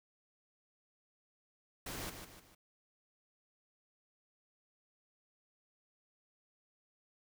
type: noise with echo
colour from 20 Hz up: pink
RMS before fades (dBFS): -43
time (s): 1.86-2.1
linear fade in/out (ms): 5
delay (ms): 150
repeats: 3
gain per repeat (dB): -7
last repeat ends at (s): 2.55
effects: none